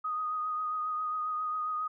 sine tone with vibrato, 1244.5 Hz, D#6, in tune, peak -30 dBFS, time 0.04-1.88 s, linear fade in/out 10 ms, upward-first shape triangle, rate 7.4 Hz, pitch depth 27 cents each way, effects none

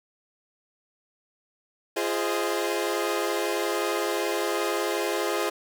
sawtooth chord, F minor seventh, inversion none, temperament equal with one note detuned, 343.8 / 415.3 / 523.3 / 622.3 Hz, F4 / Ab4 / C5 / Eb5, -27 / 0 / 0 / 0 cents, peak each -26 / -25 / -28 / -29 dBFS, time 1.96-5.5 s, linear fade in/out 10 ms, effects none

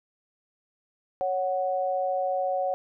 sine tone pair together, 554.4 / 740.5 Hz, C#5 / F#5, 0 / +1 cents, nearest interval perfect fourth, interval 501 cents, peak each -27 dBFS, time 1.21-2.74 s, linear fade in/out 0 ms, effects none

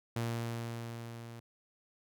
sawtooth tone with level ramp, 116.54 Hz, A#2, in tune, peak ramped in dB -28 to -42 dBFS, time 0.16-1.4 s, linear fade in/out 5 ms, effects none

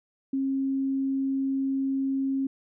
sine tone, 270 Hz, C#4, 45 cents flat, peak -24 dBFS, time 0.33-2.47 s, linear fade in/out 5 ms, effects none

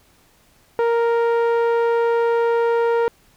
sawtooth tone with low-pass filter, 466.2 Hz, A#4, in tune, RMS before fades -18 dBFS, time 0.79-3.08 s, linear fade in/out 0 ms, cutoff 1200 Hz, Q 0.65, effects pink hiss -56 dBFS RMS until 3.36 s

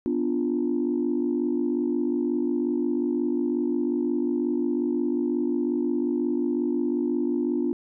sine chord, B diminished, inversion none, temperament equal with one note detuned, 246.9 / 292.5 / 349.2 Hz, B3 / D4 / F4, 0 / -7 / 0 cents, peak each -26 dBFS, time 0.06-7.73 s, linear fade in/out 0 ms, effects tanh soft clip ceiling -15 dBFS

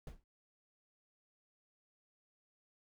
brown noise with exponential decay, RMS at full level -39 dBFS, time 0.07-0.24 s, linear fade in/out 2 ms, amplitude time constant 35 ms, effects none

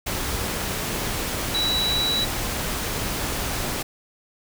sine tone in noise, 3921 Hz, B7, 13 cents flat, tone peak -21 dBFS, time 1.54-2.25 s, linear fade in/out 10 ms, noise pink, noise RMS -27 dBFS, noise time 0.06-3.83 s, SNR +3 dB, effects none

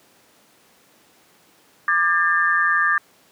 sine tone cluster, 1190 / 1620 / 1791 Hz, D6 / G#6 / A6, +22 / -43 / +30 cents, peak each -20 dBFS, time 1.88-2.98 s, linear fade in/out 2 ms, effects pink hiss -55 dBFS RMS until 3.31 s + high-pass 200 Hz 12 dB/octave

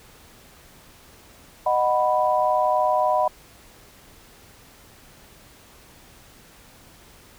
sine chord, B major, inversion first, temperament just, 617.4 / 740.8 / 987.8 Hz, D#5 / F#5 / B5, -14 / +2 / 0 cents, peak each -22 dBFS, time 1.66-3.28 s, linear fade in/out 5 ms, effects pink hiss -50 dBFS RMS until 7.38 s

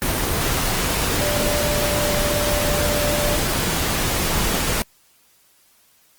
sine tone in noise, 589 Hz, D5, 5 cents sharp, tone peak -23 dBFS, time 1.21-3.36 s, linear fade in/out 0 ms, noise pink, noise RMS -21 dBFS, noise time 0.02-4.82 s, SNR -5 dB, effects white hiss -57 dBFS RMS until 6.18 s + Opus 24 kbps

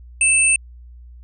sine tone pair together, 2637 / 8870 Hz, E7 / C#9, 0 / 0 cents, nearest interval octave + major sixth, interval 2100 cents, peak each -15 dBFS, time 0.21-0.56 s, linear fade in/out 2 ms, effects added 60 Hz sine -38 dBFS peak until 1.23 s

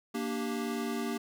square chord, G minor, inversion first, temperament equal, 233.1 / 293.7 / 392 Hz, Bb3 / D4 / G4, 0 / 0 / 0 cents, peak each -35 / -39 / -38 dBFS, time 0.14-1.18 s, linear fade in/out 10 ms, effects none

